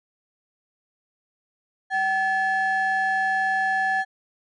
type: ring-modulated tone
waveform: triangle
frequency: 1244.5 Hz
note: D#6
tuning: in tune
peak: -14 dBFS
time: 1.9-4.05 s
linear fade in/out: 50 ms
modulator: 479 Hz
effects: tanh soft clip ceiling -15 dBFS + resampled to 24000 Hz